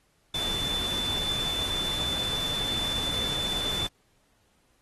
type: tone in noise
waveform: sine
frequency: 3519 Hz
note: A7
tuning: in tune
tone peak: -28 dBFS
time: 0.34-3.87 s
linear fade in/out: 5 ms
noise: pink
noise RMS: -35 dBFS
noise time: 0.34-3.87 s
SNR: +4 dB
effects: pink hiss -68 dBFS RMS until 4.81 s + AAC 32 kbps